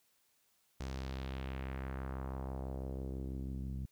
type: tone with low-pass filter sweep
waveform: sawtooth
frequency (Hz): 66.1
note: C2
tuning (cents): +18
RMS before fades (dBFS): -41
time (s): 0.8-3.86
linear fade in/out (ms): 5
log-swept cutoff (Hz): 6500 to 170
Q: 1.6
effects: white hiss -74 dBFS RMS until 3.91 s